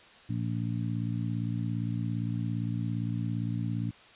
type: harmonic tone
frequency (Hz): 57.5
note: A#1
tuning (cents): -23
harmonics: 2 / 3 / 4 / 5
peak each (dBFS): -31 / -35 / -37 / -39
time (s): 0.29-3.91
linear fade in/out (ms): 10
effects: white hiss -54 dBFS RMS until 4.15 s + resampled to 8000 Hz